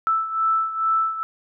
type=beating tone pair; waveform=sine; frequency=1318.5 / 1320.8 Hz; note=E6 / E6; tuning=0 / +3 cents; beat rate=2.3 Hz; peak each=-20 / -25 dBFS; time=0.07-1.23 s; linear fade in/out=0 ms; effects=none